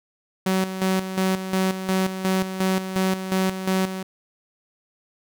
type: tone with tremolo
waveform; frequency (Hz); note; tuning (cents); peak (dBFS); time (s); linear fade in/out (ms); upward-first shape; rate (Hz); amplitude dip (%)
sawtooth; 188.6; F#3; +33; -15; 0.46-4.03; 5; square; 2.8; 65
effects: none